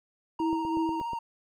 triangle tone with vibrato, 932.3 Hz, A#5, in tune, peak -29 dBFS, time 0.39-1.19 s, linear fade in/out 5 ms, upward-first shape square, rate 15 Hz, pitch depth 18 cents each way
sine tone with tremolo, 325.5 Hz, E4, 22 cents flat, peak -25 dBFS, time 0.4-1 s, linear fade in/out 0 ms, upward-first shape sine, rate 3.1 Hz, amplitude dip 55%
click train, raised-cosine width 2 ms, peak -27 dBFS, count 6, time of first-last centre 0.53-1.133 s, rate 8.29 Hz
effects none

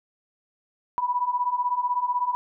sine beating tone pair, 972 / 988 Hz, B5 / B5, -28 / 0 cents, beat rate 16 Hz, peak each -27 / -24 dBFS, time 0.98-2.35 s, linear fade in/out 0 ms, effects none

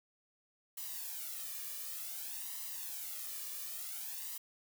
blue noise with flanger, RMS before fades -43 dBFS, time 0.77-4.38 s, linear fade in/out 5 ms, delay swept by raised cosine 1 to 1.73 ms, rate 0.55 Hz, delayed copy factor +0.8, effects none

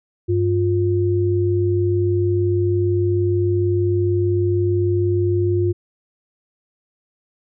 sine tone pair together, 98.9 / 352.4 Hz, G2 / F4, +16 / +16 cents, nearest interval octave + minor seventh, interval 2200 cents, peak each -18 dBFS, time 0.28-5.73 s, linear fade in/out 20 ms, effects none

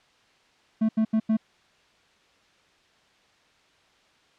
triangle tone bursts at uneven times, 220 Hz, A3, in tune, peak -17 dBFS, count 4, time 0.81-0.89 / 0.97-1.05 / 1.13-1.2 / 1.29-1.37 s, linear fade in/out 10 ms, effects white hiss -61 dBFS RMS until 4.38 s + low-pass 4000 Hz 12 dB/octave

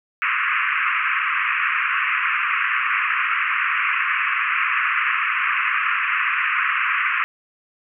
pink band-pass noise, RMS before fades -21 dBFS, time 0.22-7.24 s, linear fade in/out 0 ms, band 1100 to 2700 Hz, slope 96 dB/octave, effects none

